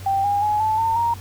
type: tone with pitch steps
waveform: sine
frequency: 784 / 812.1 / 841.2 / 871.4 / 902.7 / 935 Hz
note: G5 / G#5 / G#5 / A5 / A5 / A#5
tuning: 0 / -39 / +22 / -17 / +44 / +5 cents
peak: -17 dBFS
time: 0.06-1.14 s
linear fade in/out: 5 ms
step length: 180 ms
effects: added 95 Hz sine -34 dBFS peak until 1.2 s + pink hiss -42 dBFS RMS until 1.2 s